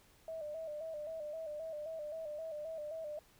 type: tone with vibrato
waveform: sine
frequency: 622 Hz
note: D#5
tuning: 1 cent flat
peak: -40 dBFS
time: 0.28-3.19 s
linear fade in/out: 2 ms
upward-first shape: square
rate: 3.8 Hz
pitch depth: 67 cents each way
effects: pink hiss -66 dBFS RMS until 3.39 s